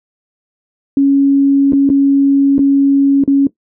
sine tone with dropouts, 277.2 Hz, C#4, in tune, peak -6 dBFS, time 0.97-3.47 s, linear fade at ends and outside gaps 2 ms, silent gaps 1.723-1.732 / 1.892-1.9 / 2.582-2.591 / 3.238-3.277 s, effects noise-tail reverb RT60 0.1 s tail -17 dB re dry

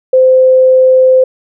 sine tone, 517 Hz, C5, 21 cents flat, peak -3 dBFS, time 0.13-1.24 s, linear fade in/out 5 ms, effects none

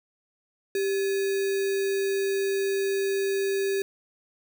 sine tone with sample-and-hold, 392 Hz, G4, in tune, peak -23 dBFS, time 0.75-3.82 s, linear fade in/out 2 ms, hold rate 2100 Hz, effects none

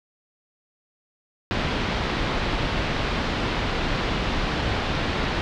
pink low-pass noise, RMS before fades -25 dBFS, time 1.51-5.41 s, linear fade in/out 0 ms, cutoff 4100 Hz, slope 24 dB/octave, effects none

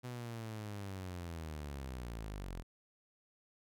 sawtooth linear sweep, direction down, 125.6 to 41.2 Hz, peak -38 dBFS, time 0.03-2.63 s, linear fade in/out 20 ms, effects none

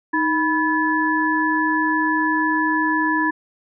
sine tone cluster, 311.9 / 985 / 1721 Hz, D#4 / B5 / A6, +4 / -5 / -39 cents, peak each -21 dBFS, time 0.13-3.31 s, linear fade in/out 10 ms, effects none

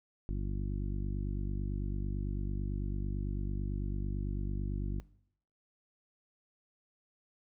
harmonic tone, 49 Hz, G1, in tune, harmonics 1 / 2 / 3 / 4 / 5 / 6 / 7, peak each -33 / -39 / -43 / -45 / -47 / -49 / -50 dBFS, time 0.29-5 s, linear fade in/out 0 ms, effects noise-tail reverb RT60 0.7 s tail -21 dB re dry

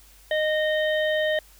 harmonic tone, 617 Hz, D#5, 15 cents flat, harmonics 1 / 3 / 5 / 6, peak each -22 / -27 / -33 / -38 dBFS, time 0.31-1.39 s, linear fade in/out 2 ms, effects added 50 Hz sine -53 dBFS peak until 1.59 s + white hiss -54 dBFS RMS until 1.59 s

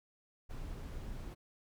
brown noise, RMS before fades -43 dBFS, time 0.49-1.35 s, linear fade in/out 20 ms, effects none

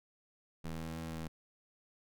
30% pulse ring-modulated tone, 81.3 Hz, E2, 23 cents flat, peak -33 dBFS, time 0.64-1.28 s, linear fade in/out 10 ms, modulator 80.9 Hz, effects none

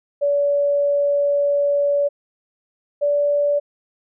sine tone pair in turn, 572 / 578.6 Hz, D5 / D5, -46 / -26 cents, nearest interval unison, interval 20 cents, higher second, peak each -15 dBFS, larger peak neither, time 0.21-2.09 / 3.01-3.6 s, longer first, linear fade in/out 20 ms, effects none

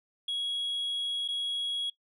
sine tone with dropouts, 3322 Hz, G#7, in tune, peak -27 dBFS, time 0.28-1.9 s, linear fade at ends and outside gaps 5 ms, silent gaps 1.279-1.285 s, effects noise-tail reverb RT60 0.1 s tail -20 dB re dry + tanh soft clip ceiling -28 dBFS

